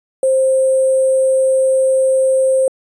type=tone with sample-and-hold; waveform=sine; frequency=526 Hz; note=C5; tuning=9 cents sharp; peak=-10 dBFS; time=0.23-2.68 s; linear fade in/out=2 ms; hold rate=8820 Hz; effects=resampled to 22050 Hz